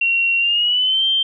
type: tone with pitch glide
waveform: sine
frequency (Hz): 2741 to 3149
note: F7 to G7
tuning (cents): -33 to +7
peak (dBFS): -14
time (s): 0.01-1.23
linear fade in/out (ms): 5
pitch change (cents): +240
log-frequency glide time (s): 0.38-1.04
effects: none